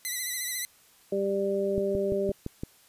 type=tone with vibrato; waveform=5% pulse; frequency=2000 Hz; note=B6; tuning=21 cents sharp; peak=-20 dBFS; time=0.05-0.65 s; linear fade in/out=0 ms; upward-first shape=sine; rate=14 Hz; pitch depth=53 cents each way
type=harmonic tone; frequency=197.3 Hz; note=G3; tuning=11 cents sharp; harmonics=1 / 2 / 3; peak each=-33 / -27 / -30 dBFS; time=1.12-2.32 s; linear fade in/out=5 ms
type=click train; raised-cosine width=3 ms; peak=-19 dBFS; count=6; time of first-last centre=1.78-2.635 s; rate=5.85 Hz
effects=white hiss -59 dBFS RMS until 2.88 s + resampled to 32000 Hz